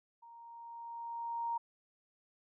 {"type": "tone with level ramp", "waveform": "sine", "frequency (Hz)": 932.3, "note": "A#5", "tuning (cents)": 0, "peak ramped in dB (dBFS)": [-53, -32], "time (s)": [0.22, 1.58], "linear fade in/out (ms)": 10, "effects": []}